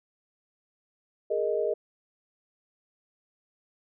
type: chord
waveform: sine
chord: Ab suspended second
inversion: none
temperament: equal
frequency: 415.3 / 466.2 / 622.3 Hz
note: Ab4 / Bb4 / Eb5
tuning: 0 / 0 / 0 cents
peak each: -29 dBFS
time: 1.3-1.74 s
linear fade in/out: 10 ms
effects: none